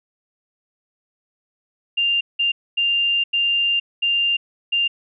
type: tone bursts at uneven times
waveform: sine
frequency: 2794 Hz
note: F7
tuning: in tune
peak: -16 dBFS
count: 6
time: 1.97-2.21 / 2.39-2.52 / 2.77-3.24 / 3.33-3.8 / 4.02-4.37 / 4.72-4.88 s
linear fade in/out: 10 ms
effects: none